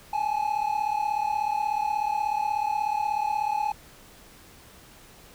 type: tone pair together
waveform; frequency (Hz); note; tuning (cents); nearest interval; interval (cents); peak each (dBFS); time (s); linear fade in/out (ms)
triangle; 826 / 862.5; G#5 / A5; -10 / -35; minor second; 75; -25; 0.13-3.72; 5
effects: pink hiss -51 dBFS RMS until 5.34 s